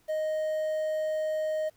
triangle tone with quantisation, 622.3 Hz, D#5, in tune, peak -25 dBFS, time 0.08-1.7 s, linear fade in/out 20 ms, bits 9, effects pink hiss -66 dBFS RMS until 1.76 s

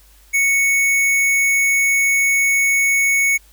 square tone, 2217 Hz, C#7, in tune, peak -14 dBFS, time 0.33-3.38 s, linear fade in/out 20 ms, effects added 50 Hz sine -48 dBFS peak until 3.52 s + white hiss -52 dBFS RMS until 3.52 s

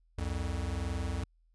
square tone pair together, 65 / 86.76 Hz, C2 / F2, -11 / -11 cents, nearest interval perfect fourth, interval 500 cents, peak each -36 / -35 dBFS, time 0.18-1.24 s, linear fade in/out 5 ms, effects added 41 Hz sine -64 dBFS peak until 1.54 s + resampled to 24000 Hz

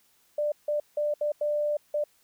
sine tone bursts at uneven times, 593 Hz, D5, 17 cents sharp, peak -24 dBFS, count 6, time 0.38-0.52 / 0.68-0.8 / 0.97-1.14 / 1.21-1.32 / 1.41-1.77 / 1.94-2.04 s, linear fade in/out 5 ms, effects white hiss -65 dBFS RMS until 2.23 s

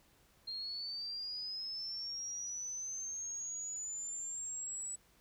sine linear sweep, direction up, 4186 to 7902 Hz, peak -39 dBFS, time 0.47-4.96 s, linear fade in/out 10 ms, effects pink hiss -68 dBFS RMS until 5.2 s

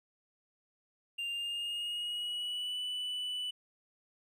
triangle tone with pitch glide, 2794 to 2977 Hz, F7 to F#7, 0 to +10 cents, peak -33 dBFS, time 1.18-3.51 s, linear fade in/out 10 ms, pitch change +110 cents, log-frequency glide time 1.3-2.79 s, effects none

